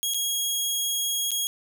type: tone with dropouts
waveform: 15% pulse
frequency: 3295 Hz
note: G#7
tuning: 14 cents flat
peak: -17 dBFS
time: 0.03-1.47 s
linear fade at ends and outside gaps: 0 ms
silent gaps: 0.137-0.144 / 1.307-1.316 s
effects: none